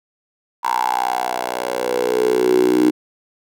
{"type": "tone with high-pass filter sweep", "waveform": "10% pulse", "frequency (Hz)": 61.74, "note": "B1", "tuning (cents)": 0, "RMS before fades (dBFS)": -18, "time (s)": [0.63, 2.91], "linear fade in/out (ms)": 20, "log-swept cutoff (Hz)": [960, 310], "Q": 8.2, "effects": []}